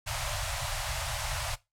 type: band-stop noise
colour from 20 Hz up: pink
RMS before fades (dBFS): -33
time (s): 0.06-1.56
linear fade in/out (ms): 20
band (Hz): 140 to 560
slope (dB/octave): 96
effects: noise-tail reverb RT60 0.2 s tail -18 dB re dry + low-pass 11000 Hz 12 dB/octave